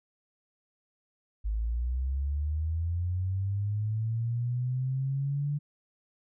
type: linear sweep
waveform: sine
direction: up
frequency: 51.4 to 146.83 Hz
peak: -27 dBFS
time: 1.44-5.59 s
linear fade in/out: 20 ms
effects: none